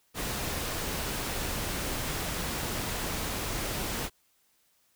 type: noise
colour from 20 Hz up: pink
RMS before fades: -33 dBFS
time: 0.14-4.1 s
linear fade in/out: 50 ms
effects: white hiss -69 dBFS RMS until 4.95 s